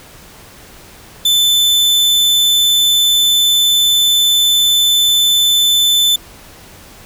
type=tone; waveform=40% pulse; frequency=3520 Hz; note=A7; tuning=in tune; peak=-8 dBFS; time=1.25-6.16 s; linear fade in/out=5 ms; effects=pink hiss -39 dBFS RMS until 7.05 s